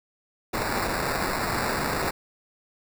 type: noise with sample-and-hold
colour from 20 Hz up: blue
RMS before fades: -27 dBFS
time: 0.53-2.11 s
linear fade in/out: 10 ms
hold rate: 3150 Hz
effects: none